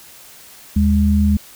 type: tone pair together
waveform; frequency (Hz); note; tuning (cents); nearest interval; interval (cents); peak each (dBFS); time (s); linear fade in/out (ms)
sine; 77.1 / 205.3; D#2 / G#3; -15 / -20; octave + perfect fourth; 1695; -14; 0.76-1.37; 5
effects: white hiss -42 dBFS RMS until 1.55 s